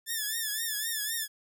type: tone with vibrato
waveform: 5% pulse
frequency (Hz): 1760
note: A6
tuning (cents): 0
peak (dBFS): -20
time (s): 0.06-1.28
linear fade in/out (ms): 50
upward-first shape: triangle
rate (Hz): 3.9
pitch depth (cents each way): 110
effects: none